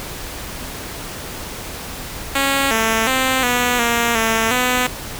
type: tone with pitch steps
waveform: 5% pulse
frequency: 274.8 / 223.3 / 261 / 245.3 / 234.9 / 224.2 / 250.2 Hz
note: C#4 / A3 / C4 / B3 / A#3 / A3 / B3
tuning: -15 / +26 / -4 / -12 / +13 / +33 / +23 cents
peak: -4 dBFS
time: 2.35-4.87 s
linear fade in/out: 5 ms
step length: 360 ms
effects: pink hiss -30 dBFS RMS until 5.19 s